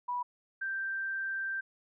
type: tone pair in turn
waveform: sine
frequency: 980 / 1569.6 Hz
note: B5 / G6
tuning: -14 / +2 cents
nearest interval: minor sixth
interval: 816 cents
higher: second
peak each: -31 / -32 dBFS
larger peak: first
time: 0.08-0.23 / 0.61-1.61 s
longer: second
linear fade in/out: 10 ms
effects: none